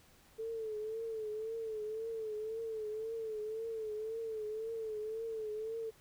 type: tone with vibrato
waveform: sine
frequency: 440 Hz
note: A4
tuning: in tune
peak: -37 dBFS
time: 0.38-5.91 s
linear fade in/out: 20 ms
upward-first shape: triangle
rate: 1.9 Hz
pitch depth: 72 cents each way
effects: pink hiss -64 dBFS RMS until 6 s